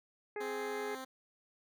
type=harmonic tone; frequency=417.2 Hz; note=G#4; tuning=8 cents sharp; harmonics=1 / 2 / 3 / 4 / 5 / 6; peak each=-38 / -45 / -54 / -49 / -48 / -60 dBFS; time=0.36-0.95 s; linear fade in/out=2 ms
type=tone; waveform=10% pulse; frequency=261.6 Hz; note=C4; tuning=in tune; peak=-34 dBFS; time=0.4-1.05 s; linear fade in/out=10 ms
effects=none